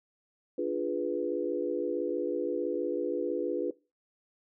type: chord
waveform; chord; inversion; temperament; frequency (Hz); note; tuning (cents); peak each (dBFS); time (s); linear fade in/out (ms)
sine; D diminished seventh; none; equal; 293.7 / 349.2 / 415.3 / 493.9; D4 / F4 / Ab4 / Cb5; 0 / 0 / 0 / 0; -35 / -33 / -35 / -33; 0.58-3.71; 5
effects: noise-tail reverb RT60 0.3 s tail -21 dB re dry